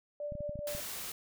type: tone with tremolo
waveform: sine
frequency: 587.3 Hz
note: D5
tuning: in tune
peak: -34 dBFS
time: 0.2-0.8 s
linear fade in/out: 2 ms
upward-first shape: triangle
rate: 4.8 Hz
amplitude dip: 65%
type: clicks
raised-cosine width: 5 ms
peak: -30 dBFS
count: 7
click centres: 0.322 / 0.353 / 0.406 / 0.494 / 0.556 / 0.591 / 0.75 s
type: noise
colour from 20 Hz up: white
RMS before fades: -41 dBFS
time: 0.67-1.12 s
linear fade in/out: 2 ms
effects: none